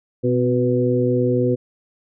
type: harmonic tone with a mistuned harmonic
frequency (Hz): 123.47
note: B2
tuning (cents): 0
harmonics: 1 / 2 / 3 / 4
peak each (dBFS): -21 / -21 / -21 / -21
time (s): 0.23-1.56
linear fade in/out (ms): 20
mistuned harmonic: 2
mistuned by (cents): +42
effects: none